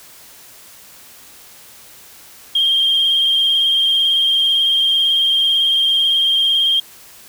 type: tone with vibrato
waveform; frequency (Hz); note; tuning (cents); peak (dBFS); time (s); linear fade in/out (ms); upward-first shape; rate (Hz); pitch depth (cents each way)
sine; 3200; G7; +35; -11; 2.55-6.8; 5; square; 18; 19
effects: tanh soft clip ceiling -7 dBFS + white hiss -42 dBFS RMS until 7.28 s